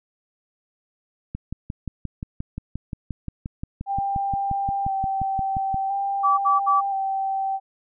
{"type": "click train", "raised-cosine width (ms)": 5, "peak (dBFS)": -17, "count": 26, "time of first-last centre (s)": [1.35, 5.744], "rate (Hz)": 5.69}
{"type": "tone with vibrato", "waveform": "sine", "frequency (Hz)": 784, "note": "G5", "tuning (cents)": 0, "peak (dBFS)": -22, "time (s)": [3.86, 7.6], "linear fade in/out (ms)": 50, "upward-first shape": "square", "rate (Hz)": 0.49, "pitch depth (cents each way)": 18}
{"type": "tone bursts", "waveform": "sine", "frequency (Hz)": 1154, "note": "D6", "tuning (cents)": -31, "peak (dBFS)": -16, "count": 3, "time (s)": [6.23, 6.812], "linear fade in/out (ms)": 20, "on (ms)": 150, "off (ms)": 66}
{"effects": []}